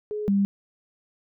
sine tone pair in turn, 421.5 / 198.92 Hz, G#4 / G3, +26 / +26 cents, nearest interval octave + minor second, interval 1300 cents, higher first, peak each -27 / -18 dBFS, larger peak second, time 0.11-0.28 / 0.28-0.45 s, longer neither, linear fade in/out 0 ms, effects none

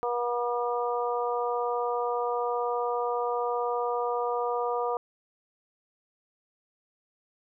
harmonic tone, 241 Hz, B3, 42 cents flat, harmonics 2 / 3 / 4 / 5, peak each -29 / -32 / -33 / -34 dBFS, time 0.03-4.97 s, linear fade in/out 0 ms, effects none

